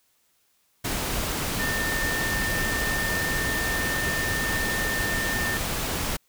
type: tone in noise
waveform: sine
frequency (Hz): 1800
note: A6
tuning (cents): +39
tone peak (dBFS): -27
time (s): 1.59-5.58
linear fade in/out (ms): 10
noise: pink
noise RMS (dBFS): -28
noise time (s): 0.84-6.17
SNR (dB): -2
effects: white hiss -67 dBFS RMS until 6.28 s